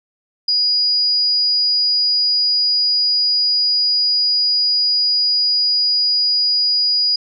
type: tone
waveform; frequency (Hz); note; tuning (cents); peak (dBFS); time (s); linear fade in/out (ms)
sine; 4900; D#8; -27; -13; 0.48-7.16; 5
effects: none